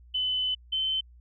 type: tone pair in turn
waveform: sine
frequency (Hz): 3021 / 3072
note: F#7 / G7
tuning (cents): +35 / -36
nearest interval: unison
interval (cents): 29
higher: second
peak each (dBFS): -25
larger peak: neither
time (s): 0.14-0.55 / 0.72-1.01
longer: first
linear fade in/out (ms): 10
effects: added 60 Hz sine -50 dBFS peak until 1.2 s